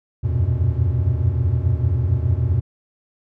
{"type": "tone cluster", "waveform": "triangle", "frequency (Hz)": [78.6, 89.1, 93.9, 117.6, 124.4], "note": ["D#2", "F2", "F#2", "A#2", "B2"], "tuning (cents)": [18, 35, 26, 16, 13], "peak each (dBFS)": -21, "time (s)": [0.23, 2.61], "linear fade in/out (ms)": 20, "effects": []}